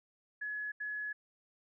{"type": "tone bursts at uneven times", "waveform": "sine", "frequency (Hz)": 1695, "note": "G#6", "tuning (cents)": 35, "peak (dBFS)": -36, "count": 2, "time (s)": [[0.41, 0.72], [0.8, 1.13]], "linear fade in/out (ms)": 10, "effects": []}